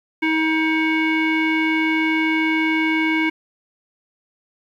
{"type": "tone with low-pass filter", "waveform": "square", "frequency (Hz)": 317.6, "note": "D#4", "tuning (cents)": 36, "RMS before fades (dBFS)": -19, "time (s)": [0.22, 3.3], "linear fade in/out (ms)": 10, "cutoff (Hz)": 2300, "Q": 5.6, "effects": ["9-bit"]}